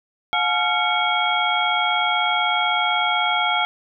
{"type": "tone cluster", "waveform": "sine", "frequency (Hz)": [719, 855, 1380, 2223, 3276], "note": ["F#5", "A5", "F6", "C#7", "G#7"], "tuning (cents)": [-50, -50, -21, 4, -24], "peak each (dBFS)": -24, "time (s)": [0.33, 3.65], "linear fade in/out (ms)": 0, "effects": []}